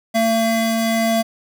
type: tone pair together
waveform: square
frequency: 225.9 / 676.9 Hz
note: A3 / E5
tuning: +46 / +46 cents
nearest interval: octave + perfect fifth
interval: 1900 cents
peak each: -19 dBFS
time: 0.14-1.23 s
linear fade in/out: 20 ms
effects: none